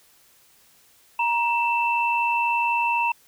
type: tone pair together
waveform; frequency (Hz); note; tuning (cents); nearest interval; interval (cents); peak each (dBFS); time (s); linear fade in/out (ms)
sine; 942 / 2664; A#5 / E7; +18 / +18; octave + tritone; 1800; -21 / -24; 1.19-3.12; 5
effects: white hiss -57 dBFS RMS until 3.27 s